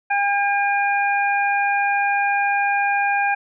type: harmonic tone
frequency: 806 Hz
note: G5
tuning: 48 cents sharp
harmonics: 1 / 2 / 3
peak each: -19 / -22 / -24 dBFS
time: 0.1-3.35 s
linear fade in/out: 10 ms
effects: none